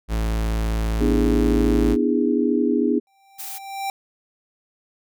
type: tone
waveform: 45% pulse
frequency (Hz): 55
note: A1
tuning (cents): 0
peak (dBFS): -20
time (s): 0.08-1.97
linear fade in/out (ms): 50
type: chord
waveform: sine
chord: E dominant seventh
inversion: second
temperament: just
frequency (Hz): 247.2 / 296.7 / 329.6 / 412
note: B3 / D4 / E4 / G#4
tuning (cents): +2 / +18 / 0 / -14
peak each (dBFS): -21 / -22 / -24 / -23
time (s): 1-3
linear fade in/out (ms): 20
type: tone with exponential growth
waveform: square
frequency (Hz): 784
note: G5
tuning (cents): 0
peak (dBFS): -23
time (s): 3.07-3.9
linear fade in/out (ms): 1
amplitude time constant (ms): 180
type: noise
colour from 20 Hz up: blue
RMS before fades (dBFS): -33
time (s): 3.38-3.59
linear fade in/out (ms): 20
effects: none